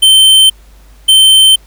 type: tone pair in turn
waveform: square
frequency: 3100 / 3100 Hz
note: G7 / G7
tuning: -20 / -20 cents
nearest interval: unison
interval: 0 cents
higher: neither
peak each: -3 dBFS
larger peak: neither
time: 0.02-0.5 / 1.08-1.56 s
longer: neither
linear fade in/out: 10 ms
effects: added 50 Hz sine -37 dBFS peak until 1.66 s + pink hiss -47 dBFS RMS until 1.66 s